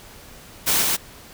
white noise with echo, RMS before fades -19 dBFS, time 0.66-0.83 s, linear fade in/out 20 ms, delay 140 ms, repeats 1, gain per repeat -2 dB, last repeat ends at 0.97 s, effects pink hiss -44 dBFS RMS until 1.33 s

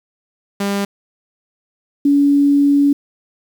sawtooth / sine tone pair in turn, 200 / 284.1 Hz, G3 / C#4, +35 / +43 cents, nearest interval tritone, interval 608 cents, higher second, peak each -13 / -9 dBFS, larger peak second, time 0.6-0.85 / 2.05-2.93 s, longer second, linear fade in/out 5 ms, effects 7-bit

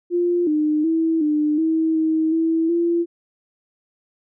sine tone with pitch steps, 349.8 / 304 / 325.1 / 300.9 / 321.5 / 317.7 / 325.9 / 340.8 Hz, F4 / D#4 / E4 / D4 / E4 / D#4 / E4 / F4, +3 / -40 / -24 / +42 / -43 / +36 / -20 / -42 cents, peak -16 dBFS, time 0.1-3.06 s, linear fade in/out 50 ms, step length 370 ms, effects none

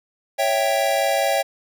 square chord, C# diminished, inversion none, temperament equal, 554.4 / 659.3 / 784 Hz, C#5 / E5 / G5, 0 / 0 / 0 cents, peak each -23 dBFS, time 0.38-1.43 s, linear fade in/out 20 ms, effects none

